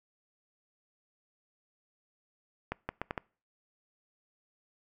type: accelerating click train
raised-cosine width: 0.5 ms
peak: -18 dBFS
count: 5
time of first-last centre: 2.72-3.178 s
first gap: 170 ms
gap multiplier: 0.74
effects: noise-tail reverb RT60 0.4 s tail -25 dB re dry